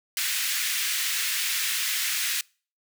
pink high-pass noise, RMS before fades -27 dBFS, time 0.17-2.41 s, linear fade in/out 2 ms, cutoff 1800 Hz, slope 24 dB/octave, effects noise-tail reverb RT60 0.4 s tail -26 dB re dry

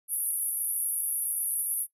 pink band-pass noise, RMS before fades -30 dBFS, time 0.08-1.87 s, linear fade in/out 50 ms, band 10000 to 12000 Hz, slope 96 dB/octave, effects noise-tail reverb RT60 0.1 s tail -18 dB re dry

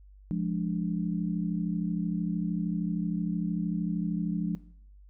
sine chord, D diminished, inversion first, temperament equal, 174.61 / 207.7 / 293.7 Hz, F3 / Ab3 / D4, 0 / 0 / 0 cents, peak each -29 / -32 / -35 dBFS, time 0.31-4.55 s, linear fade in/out 0 ms, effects noise-tail reverb RT60 0.6 s tail -18 dB re dry + added 49 Hz sine -50 dBFS peak until 5.09 s

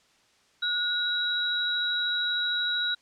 sine tone pair together, 1449 / 3868 Hz, F#6 / B7, -37 / -37 cents, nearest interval octave + perfect fourth, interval 1700 cents, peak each -29 / -26 dBFS, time 0.62-2.95 s, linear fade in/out 10 ms, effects white hiss -63 dBFS RMS until 3.01 s + low-pass 6000 Hz 12 dB/octave

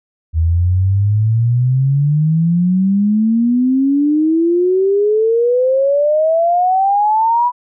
sine exponential sweep, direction up, 79.1 to 989 Hz, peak -10 dBFS, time 0.33-7.52 s, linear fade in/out 50 ms, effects none

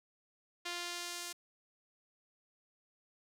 sawtooth tone with band-pass filter sweep, 349.2 Hz, F4, in tune, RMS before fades -42 dBFS, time 0.65-1.33 s, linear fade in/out 10 ms, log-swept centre 3600 to 7600 Hz, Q 0.81, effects none

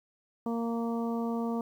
harmonic tone, 231.7 Hz, A#3, 10 cents flat, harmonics 1 / 2 / 3 / 4 / 5, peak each -30 / -36 / -40 / -42 / -44 dBFS, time 0.46-1.61 s, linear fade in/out 2 ms, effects 10-bit

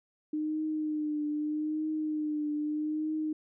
sine tone with vibrato, 304.5 Hz, D#4, 37 cents flat, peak -29 dBFS, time 0.33-3.33 s, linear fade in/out 5 ms, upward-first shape triangle, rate 0.8 Hz, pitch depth 42 cents each way, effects none

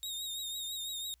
sawtooth tone with vibrato, 3729 Hz, A#7, in tune, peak -34 dBFS, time 0.03-1.14 s, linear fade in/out 0 ms, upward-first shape triangle, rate 6 Hz, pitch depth 57 cents each way, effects added 60 Hz sine -65 dBFS peak until 1.2 s + white hiss -75 dBFS RMS until 1.2 s

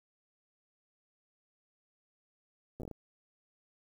slowing click train, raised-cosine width 2 ms, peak -30 dBFS, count 7, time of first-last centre 2.8-2.913 s, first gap 8 ms, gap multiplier 1.34, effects 10-bit

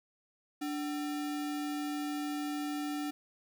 sine tone with sample-and-hold, 293.4 Hz, D4, 2 cents flat, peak -33 dBFS, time 0.61-3.11 s, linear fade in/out 10 ms, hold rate 1050 Hz, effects none

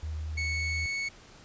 sine tone with pitch glide, 77.78 to 79.41 Hz, D#2 to D#2, 0 to +36 cents, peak -32 dBFS, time 0.03-0.86 s, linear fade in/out 0 ms, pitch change +36 cents, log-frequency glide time 0.45-0.65 s
40% pulse tone, 2213 Hz, C#7, 3 cents flat, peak -29 dBFS, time 0.37-1.09 s, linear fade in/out 10 ms
effects pink hiss -53 dBFS RMS until 1.44 s + resampled to 16000 Hz

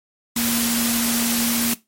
sine tone in noise, 234.2 Hz, A#3, 8 cents sharp, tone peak -21 dBFS, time 0.36-1.74 s, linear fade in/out 5 ms, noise white, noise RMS -22 dBFS, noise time 0.36-1.74 s, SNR -2 dB, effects noise-tail reverb RT60 0.2 s tail -18 dB re dry + MP3 64 kbps

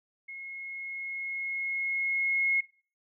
sine tone with level ramp, 2165 Hz, C#7, 41 cents flat, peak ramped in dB -39 to -22 dBFS, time 0.28-2.61 s, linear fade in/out 10 ms, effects noise-tail reverb RT60 0.4 s tail -20 dB re dry

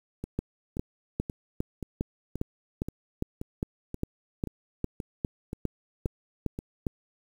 two click trains, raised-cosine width 3 ms, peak -15 / -21 dBFS, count 17 / 13, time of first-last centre 0.39-6.868 / 0.24-6.589 s, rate 2.47 / 1.89 Hz, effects 8-bit

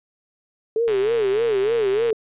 sine tone with vibrato, 426.4 Hz, G#4, 46 cents sharp, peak -17 dBFS, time 0.76-2.13 s, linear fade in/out 2 ms, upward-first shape sine, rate 3.3 Hz, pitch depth 170 cents each way
click train, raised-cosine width 0.3 ms, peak -16 dBFS, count 154, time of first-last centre 0.88-2.104 s, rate 125 Hz
effects resampled to 8000 Hz

